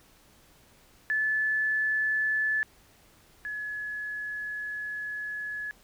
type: tone pair in turn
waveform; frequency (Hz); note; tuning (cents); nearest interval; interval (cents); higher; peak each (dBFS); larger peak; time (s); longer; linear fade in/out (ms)
sine; 1735 / 1698.3; A6 / G#6; -25 / +38; unison; 37; first; -24 / -32; first; 1.1-2.63 / 3.45-5.71; second; 0
effects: pink hiss -59 dBFS RMS until 5.83 s